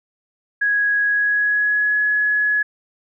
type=tone with pitch glide; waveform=sine; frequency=1661.2 to 1690.2 Hz; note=G#6 to G#6; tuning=0 to +30 cents; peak=-15 dBFS; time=0.61-2.63 s; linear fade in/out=10 ms; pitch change=+30 cents; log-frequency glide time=1.05-1.98 s; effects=none